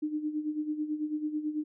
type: tone with tremolo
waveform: sine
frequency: 303.7 Hz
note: D#4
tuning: 42 cents flat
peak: -27 dBFS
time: 0.02-1.64 s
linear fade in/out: 10 ms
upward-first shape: sine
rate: 9.1 Hz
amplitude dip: 70%
effects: none